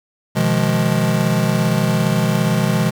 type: chord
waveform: square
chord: F half-diminished seventh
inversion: second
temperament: just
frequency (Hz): 125.72 / 157.15 / 174.61 / 209.5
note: Cb3 / Eb3 / F3 / Ab3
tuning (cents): +31 / +18 / 0 / +15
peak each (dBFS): -21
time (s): 0.35-2.91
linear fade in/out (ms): 20
effects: 7-bit